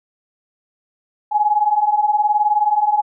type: beating tone pair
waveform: sine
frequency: 826 / 845 Hz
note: G#5 / G#5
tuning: -10 / +30 cents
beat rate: 19 Hz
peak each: -18 / -15 dBFS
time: 1.31-3.02 s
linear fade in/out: 20 ms
effects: none